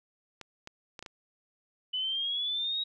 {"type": "clicks", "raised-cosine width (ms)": 0.2, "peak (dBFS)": -25, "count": 5, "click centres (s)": [0.413, 0.674, 0.992, 1.026, 1.062]}
{"type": "exponential sweep", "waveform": "sine", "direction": "up", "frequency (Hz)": [2988, 3820], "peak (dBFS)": -29, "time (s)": [1.93, 2.84], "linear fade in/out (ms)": 10}
{"effects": []}